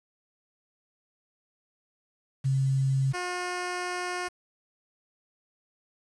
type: tone pair in turn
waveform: sine / 10% pulse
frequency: 134.4 / 358.8 Hz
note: C3 / F4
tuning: +47 / +47 cents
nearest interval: octave + perfect fourth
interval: 1700 cents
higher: second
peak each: -22 dBFS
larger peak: neither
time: 2.44-3.13 / 3.13-4.29 s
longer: second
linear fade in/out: 20 ms
effects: resampled to 22050 Hz + 8-bit